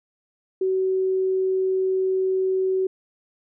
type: tone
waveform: sine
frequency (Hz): 377.4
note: F#4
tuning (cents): +34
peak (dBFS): -19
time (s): 0.61-2.87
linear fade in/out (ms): 5
effects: none